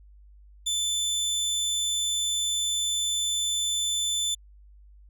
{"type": "tone", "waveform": "25% pulse", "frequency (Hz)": 3520, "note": "A7", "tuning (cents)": 0, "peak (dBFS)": -21, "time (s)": [0.66, 4.35], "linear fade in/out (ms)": 10, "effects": ["added 50 Hz sine -49 dBFS peak until 5.09 s"]}